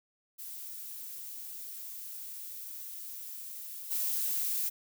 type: noise with level steps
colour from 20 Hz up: violet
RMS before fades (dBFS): -43 / -32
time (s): 0.38-4.7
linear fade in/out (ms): 20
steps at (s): 3.9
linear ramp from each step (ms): 20
effects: none